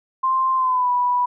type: tone with pitch glide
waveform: sine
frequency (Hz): 1048 to 983.5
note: C6 to B5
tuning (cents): +2 to -7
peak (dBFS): -16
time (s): 0.23-1.26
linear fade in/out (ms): 10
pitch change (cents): -109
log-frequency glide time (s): 0.55-0.9
effects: none